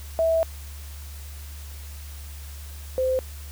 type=tone pair in turn; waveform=sine; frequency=653 / 517.2 Hz; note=E5 / C5; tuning=-17 / -20 cents; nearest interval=major third; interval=403 cents; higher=first; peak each=-18 / -20 dBFS; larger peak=first; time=0.19-0.43 / 2.98-3.19 s; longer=first; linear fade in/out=0 ms; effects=added 72 Hz sine -36 dBFS peak until 3.51 s + white hiss -46 dBFS RMS until 3.51 s